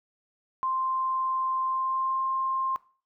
sine tone with pitch glide, 1046.5 to 1057.4 Hz, C6 to C6, 0 to +18 cents, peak -25 dBFS, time 0.63-2.76 s, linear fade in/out 0 ms, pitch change +18 cents, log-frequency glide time 1.66-2.23 s, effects noise-tail reverb RT60 0.4 s tail -19 dB re dry

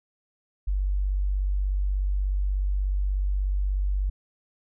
sine tone, 48.29 Hz, G1, 25 cents flat, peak -22 dBFS, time 0.67-4.1 s, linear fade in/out 10 ms, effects none

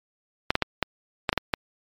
clicks, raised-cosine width 0.3 ms, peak -5 dBFS, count 8, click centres 0.505 / 0.554 / 0.623 / 0.827 / 1.292 / 1.329 / 1.377 / 1.538 s, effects MP3 96 kbps

